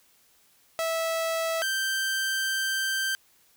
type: tone pair in turn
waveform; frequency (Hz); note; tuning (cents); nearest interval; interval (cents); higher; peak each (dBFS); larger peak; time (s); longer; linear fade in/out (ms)
sawtooth; 654 / 1564.5; E5 / G6; -14 / -4; octave + minor third; 1510; second; -22 / -22; neither; 0.79-1.62 / 1.62-3.15; second; 0
effects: white hiss -62 dBFS RMS until 3.56 s